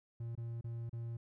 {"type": "tone with dropouts", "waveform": "triangle", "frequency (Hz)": 116.54, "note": "A#2", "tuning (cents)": 0, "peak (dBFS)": -37, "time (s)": [0.2, 1.17], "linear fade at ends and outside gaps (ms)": 5, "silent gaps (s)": [[0.353, 0.376], [0.611, 0.642], [0.895, 0.929]], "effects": []}